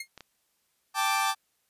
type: tone with exponential decay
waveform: sawtooth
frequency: 2138 Hz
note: C7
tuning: 37 cents sharp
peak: -28 dBFS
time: 0-0.08 s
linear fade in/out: 5 ms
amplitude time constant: 16 ms
type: clicks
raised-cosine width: 0.2 ms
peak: -27 dBFS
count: 2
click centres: 0.177 / 0.207 s
type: chord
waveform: sawtooth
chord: G suspended second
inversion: none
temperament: equal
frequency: 784 / 880 / 1174.7 Hz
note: G5 / A5 / D6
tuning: 0 / 0 / 0 cents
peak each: -26 / -26 / -24 dBFS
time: 0.94-1.35 s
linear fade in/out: 50 ms
effects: white hiss -73 dBFS RMS until 1.69 s + resampled to 32000 Hz